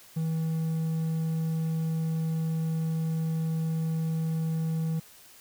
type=tone; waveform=triangle; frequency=161.2 Hz; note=E3; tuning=38 cents flat; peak=-24 dBFS; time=0.16-5 s; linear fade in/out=10 ms; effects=white hiss -53 dBFS RMS until 5.4 s